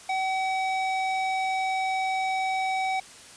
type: tone with band-pass filter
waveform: square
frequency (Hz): 760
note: F#5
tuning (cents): +46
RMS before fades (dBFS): -27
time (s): 0.09-3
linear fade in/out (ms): 5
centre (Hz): 1600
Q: 0.97
effects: white hiss -47 dBFS RMS until 3.36 s + resampled to 22050 Hz